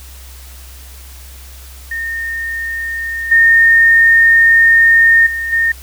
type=tone with level steps; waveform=sine; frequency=1831 Hz; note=A#6; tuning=32 cents flat; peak=-18 / -5 / -17 / -10 dBFS; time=1.91-5.72 s; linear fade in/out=5 ms; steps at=3.31 / 5.26 / 5.52 s; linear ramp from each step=10 ms; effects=added 65 Hz sine -33 dBFS peak until 5.82 s + white hiss -39 dBFS RMS until 5.82 s